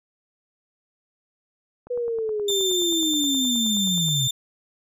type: click train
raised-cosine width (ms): 1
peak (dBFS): -29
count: 22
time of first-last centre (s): 1.87-4.085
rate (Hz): 9.48
type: linear sweep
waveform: sine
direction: down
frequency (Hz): 494.6 to 125.5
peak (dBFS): -23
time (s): 1.9-4.28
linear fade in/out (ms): 10
type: tone with vibrato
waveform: 30% pulse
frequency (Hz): 3578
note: A7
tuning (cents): +28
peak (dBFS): -19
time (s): 2.48-4.31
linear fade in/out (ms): 5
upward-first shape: triangle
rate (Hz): 14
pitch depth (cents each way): 10
effects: none